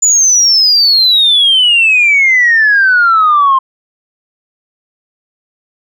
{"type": "exponential sweep", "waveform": "sine", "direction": "down", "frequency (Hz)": [7050, 1046.5], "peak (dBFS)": -4, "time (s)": [0.02, 3.59], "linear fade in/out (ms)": 10, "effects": ["tanh soft clip ceiling -1 dBFS"]}